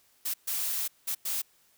blue noise bursts at uneven times, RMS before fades -31 dBFS, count 4, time 0.25-0.34 / 0.47-0.88 / 1.07-1.15 / 1.25-1.42 s, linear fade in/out 10 ms, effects white hiss -65 dBFS RMS until 1.77 s

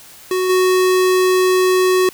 square tone with level steps, 370 Hz, F#4, in tune, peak -16 / -12 dBFS, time 0.31-2.09 s, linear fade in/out 2 ms, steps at 0.49 s, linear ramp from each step 10 ms, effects white hiss -41 dBFS RMS until 2.13 s

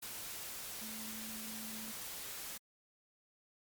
sine tone in noise, 220 Hz, A3, in tune, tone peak -48 dBFS, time 0.81-1.92 s, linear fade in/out 10 ms, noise white, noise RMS -45 dBFS, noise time 0.02-2.58 s, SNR -6 dB, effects MP3 96 kbps

